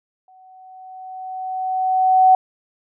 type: tone with exponential growth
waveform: sine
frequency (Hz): 750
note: F#5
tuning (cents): +23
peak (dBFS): -7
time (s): 0.28-2.35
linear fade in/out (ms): 2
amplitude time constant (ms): 450
effects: none